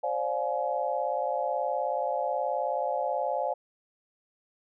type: chord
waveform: sine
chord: D half-diminished seventh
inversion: third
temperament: just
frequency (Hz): 528.6 / 587.3 / 704.8 / 845.8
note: C5 / D5 / F5 / Ab5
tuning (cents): +18 / 0 / +16 / +31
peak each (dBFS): -32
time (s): 0.03-3.54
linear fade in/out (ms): 10
effects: none